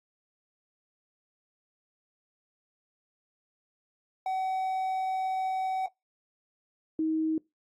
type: tone pair in turn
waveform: triangle / sine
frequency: 756 / 316.8 Hz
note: F#5 / D#4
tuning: +37 / +31 cents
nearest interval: octave + minor third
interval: 1506 cents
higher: first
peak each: -26 / -25 dBFS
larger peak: second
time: 4.26-5.86 / 6.99-7.38 s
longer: first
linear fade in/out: 2 ms
effects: noise-tail reverb RT60 0.2 s tail -23 dB re dry + AAC 48 kbps